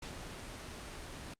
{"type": "noise", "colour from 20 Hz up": "pink", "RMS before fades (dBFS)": -45, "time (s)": [0.02, 1.34], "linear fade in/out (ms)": 5, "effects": ["low-pass 8000 Hz 12 dB/octave", "Opus 48 kbps"]}